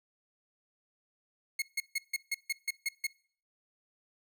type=tone bursts; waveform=sawtooth; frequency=2168 Hz; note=C#7; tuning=39 cents flat; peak=-26 dBFS; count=9; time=1.59-3.069 s; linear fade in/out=5 ms; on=31 ms; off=150 ms; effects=noise-tail reverb RT60 0.5 s tail -23 dB re dry